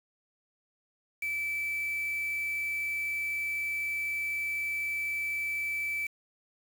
sine tone with quantisation, 2316 Hz, D7, 25 cents flat, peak -30 dBFS, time 1.22-6.07 s, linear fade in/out 5 ms, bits 7, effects none

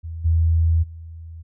sine tone with level steps, 82.1 Hz, E2, 6 cents flat, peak -28 / -14 / -34 dBFS, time 0.03-1.43 s, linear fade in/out 20 ms, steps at 0.24 / 0.82 s, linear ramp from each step 20 ms, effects none

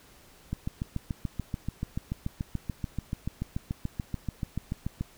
click train, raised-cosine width 5 ms, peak -18 dBFS, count 32, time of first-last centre 0.53-5.01 s, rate 6.92 Hz, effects pink hiss -56 dBFS RMS until 5.17 s

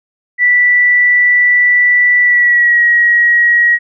sine tone with pitch glide, 1966 to 1901.2 Hz, B6 to A#6, -8 to +34 cents, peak -6 dBFS, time 0.38-3.79 s, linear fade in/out 50 ms, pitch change -58 cents, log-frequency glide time 2.22-2.82 s, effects none

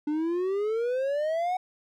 triangle exponential sweep, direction up, 293.7 to 750 Hz, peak -23 dBFS, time 0.07-1.57 s, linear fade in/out 5 ms, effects none

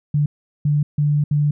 sine tone bursts at uneven times, 147.2 Hz, D3, 4 cents sharp, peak -14 dBFS, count 4, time 0.14-0.26 / 0.65-0.83 / 0.98-1.24 / 1.31-1.51 s, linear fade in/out 5 ms, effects none

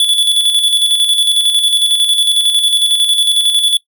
square tone with tremolo, 3442 Hz, A7, 39 cents flat, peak -8 dBFS, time 0-3.77 s, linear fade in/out 2 ms, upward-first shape square, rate 11 Hz, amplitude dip 45%, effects noise-tail reverb RT60 0.1 s tail -19 dB re dry

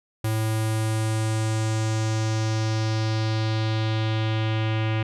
square tone with low-pass filter sweep, 110 Hz, A2, in tune, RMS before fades -24 dBFS, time 0.24-5.03 s, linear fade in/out 5 ms, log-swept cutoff 12000 to 2700 Hz, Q 2.4, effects none

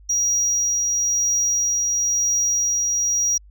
sine tone with tremolo, 5740 Hz, F8, 47 cents sharp, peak -14 dBFS, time 0.09-3.38 s, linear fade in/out 10 ms, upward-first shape triangle, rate 0.99 Hz, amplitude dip 30%, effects tanh soft clip ceiling -16 dBFS + added 50 Hz sine -44 dBFS peak until 3.5 s

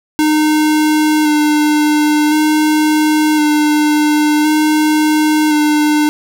square tone with vibrato, 303.6 Hz, D#4, 42 cents flat, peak -10 dBFS, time 0.19-6.09 s, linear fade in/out 0 ms, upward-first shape square, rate 0.47 Hz, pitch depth 16 cents each way, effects none

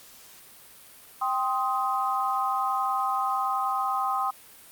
sine chord, C minor, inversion second, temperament just, 784.9 / 1046.5 / 1255.8 Hz, G5 / C6 / Eb6, +2 / 0 / +16 cents, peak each -28 dBFS, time 1.21-4.31 s, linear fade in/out 10 ms, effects white hiss -50 dBFS RMS until 4.71 s + Opus 48 kbps

